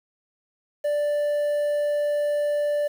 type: tone with quantisation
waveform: triangle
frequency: 587.3 Hz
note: D5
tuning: in tune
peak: -19 dBFS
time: 0.84-2.88 s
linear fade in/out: 10 ms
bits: 8
effects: none